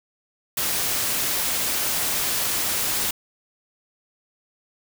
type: noise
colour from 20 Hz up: white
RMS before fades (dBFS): -24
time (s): 0.57-3.11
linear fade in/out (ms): 5
effects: none